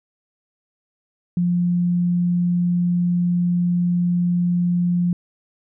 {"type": "tone", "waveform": "sine", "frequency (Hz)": 175.7, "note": "F3", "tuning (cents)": 11, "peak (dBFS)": -16, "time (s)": [1.37, 5.13], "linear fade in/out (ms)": 2, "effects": []}